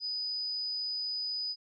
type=tone; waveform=sine; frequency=4978 Hz; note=D#8; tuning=in tune; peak=-32 dBFS; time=0-1.56 s; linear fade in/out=50 ms; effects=none